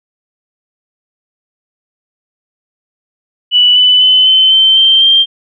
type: tone with pitch steps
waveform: sine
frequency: 2960 / 2994 / 3029 / 3064 / 3100 / 3136 / 3172 Hz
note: F#7 / F#7 / F#7 / G7 / G7 / G7 / G7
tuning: 0 / +20 / +40 / -40 / -20 / 0 / +20 cents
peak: -4 dBFS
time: 3.51-5.26 s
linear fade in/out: 50 ms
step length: 250 ms
effects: none

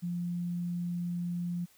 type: tone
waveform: sine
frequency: 174.61 Hz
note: F3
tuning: in tune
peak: -31 dBFS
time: 0.02-1.66 s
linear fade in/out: 20 ms
effects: white hiss -63 dBFS RMS until 1.77 s

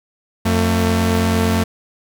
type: tone pair together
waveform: sawtooth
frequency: 89 / 224.3 Hz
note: F2 / A3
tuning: +33 / +34 cents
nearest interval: octave + major third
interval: 1601 cents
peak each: -13 dBFS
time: 0.45-1.64 s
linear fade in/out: 10 ms
effects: none

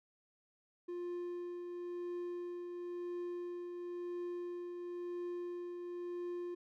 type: tone with tremolo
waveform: triangle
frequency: 351.6 Hz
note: F4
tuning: 12 cents sharp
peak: -36 dBFS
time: 0.88-6.55 s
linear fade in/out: 10 ms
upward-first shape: triangle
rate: 0.97 Hz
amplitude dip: 40%
effects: none

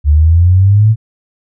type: exponential sweep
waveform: sine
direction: up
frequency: 71.7 to 113.3 Hz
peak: -4 dBFS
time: 0.04-0.96 s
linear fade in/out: 50 ms
effects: none

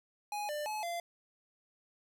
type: tone with pitch steps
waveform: square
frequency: 831 / 595 / 855 / 688 Hz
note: G#5 / D5 / A5 / F5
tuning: +1 / +22 / -50 / -26 cents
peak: -36 dBFS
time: 0.32-1 s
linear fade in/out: 2 ms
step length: 170 ms
effects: none

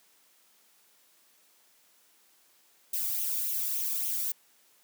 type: noise with flanger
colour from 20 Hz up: violet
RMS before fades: -31 dBFS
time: 2.93-4.32 s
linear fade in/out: 5 ms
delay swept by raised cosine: 0.31 to 0.89 ms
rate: 3.5 Hz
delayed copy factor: +0.5
effects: white hiss -64 dBFS RMS until 4.83 s + high-pass 200 Hz 12 dB/octave

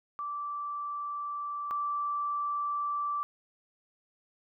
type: tone pair in turn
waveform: sine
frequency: 1166 / 1166 Hz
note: D6 / D6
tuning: -13 / -13 cents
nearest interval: unison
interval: 0 cents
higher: neither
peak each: -33 / -29 dBFS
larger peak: second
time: 0.19-1.71 / 1.71-3.23 s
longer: neither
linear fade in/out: 0 ms
effects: none

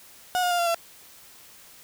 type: tone with pitch steps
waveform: 35% pulse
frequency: 728 / 714.7 / 701.6 / 688.7 / 676.1 Hz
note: F#5 / F5 / F5 / F5 / E5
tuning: -28 / +40 / +8 / -24 / +44 cents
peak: -20 dBFS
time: 0.35-0.745 s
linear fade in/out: 0 ms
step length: 79 ms
effects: white hiss -50 dBFS RMS until 1.83 s

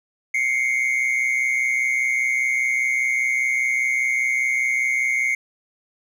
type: tone pair together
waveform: triangle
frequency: 2106 / 2231 Hz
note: C7 / C#7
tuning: +11 / +11 cents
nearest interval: minor second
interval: 100 cents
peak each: -18 / -20 dBFS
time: 0.34-5.35 s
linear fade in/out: 5 ms
effects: tanh soft clip ceiling -12 dBFS

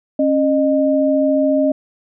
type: tone pair together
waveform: sine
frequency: 273 / 612.9 Hz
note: C#4 / D#5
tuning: -26 / -26 cents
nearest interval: octave + major second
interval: 1400 cents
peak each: -15 dBFS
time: 0.19-1.72 s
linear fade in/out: 5 ms
effects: none

